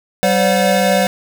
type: tone cluster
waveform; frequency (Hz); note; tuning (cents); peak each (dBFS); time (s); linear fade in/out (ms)
square; 193.1 / 517 / 575 / 726; G3 / C5 / D5 / F#5; -26 / -21 / -37 / -33; -18; 0.23-1.07; 0
effects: none